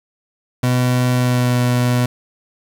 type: tone with pitch glide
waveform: 30% pulse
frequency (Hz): 125.1 to 123.24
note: B2 to B2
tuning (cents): +23 to -3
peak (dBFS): -11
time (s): 0.63-2.06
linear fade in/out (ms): 5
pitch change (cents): -26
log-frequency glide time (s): 1.15-1.58
effects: 7-bit